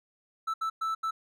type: tone bursts at uneven times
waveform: triangle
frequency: 1318.5 Hz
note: E6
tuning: in tune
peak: -26 dBFS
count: 4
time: 0.47-0.54 / 0.61-0.7 / 0.81-0.95 / 1.03-1.11 s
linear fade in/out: 10 ms
effects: none